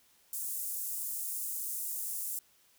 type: high-pass noise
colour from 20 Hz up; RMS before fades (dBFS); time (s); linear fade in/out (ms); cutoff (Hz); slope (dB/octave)
pink; -37; 0.33-2.39; 2; 8500; 24
effects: white hiss -66 dBFS RMS until 2.78 s